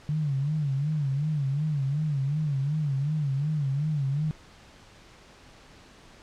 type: tone with vibrato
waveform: sine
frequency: 144.8 Hz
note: D3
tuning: 24 cents flat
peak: -24 dBFS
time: 0.09-4.31 s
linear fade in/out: 0 ms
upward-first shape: sine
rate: 2.7 Hz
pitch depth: 130 cents each way
effects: pink hiss -52 dBFS RMS until 6.22 s + low-pass 6000 Hz 12 dB/octave